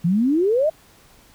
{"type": "exponential sweep", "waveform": "sine", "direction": "up", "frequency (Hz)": [161.3, 656], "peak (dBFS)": -15, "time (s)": [0.04, 0.7], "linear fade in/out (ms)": 10, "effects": ["pink hiss -52 dBFS RMS until 1.34 s"]}